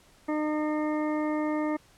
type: harmonic tone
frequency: 304.3 Hz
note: D#4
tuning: 38 cents flat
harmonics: 1 / 2 / 3 / 4 / 6 / 7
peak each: -27 / -33 / -37 / -39 / -43 / -44 dBFS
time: 0.28-1.77 s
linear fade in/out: 10 ms
effects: pink hiss -59 dBFS RMS until 1.97 s + low-pass 11000 Hz 12 dB/octave